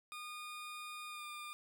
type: tone with pitch glide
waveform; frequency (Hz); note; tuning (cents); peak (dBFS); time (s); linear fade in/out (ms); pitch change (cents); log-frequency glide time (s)
20% pulse; 1222 to 1203.1; D#6 to D6; -32 to +41; -40; 0.12-1.53; 0; -27; 1.09-1.24
effects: none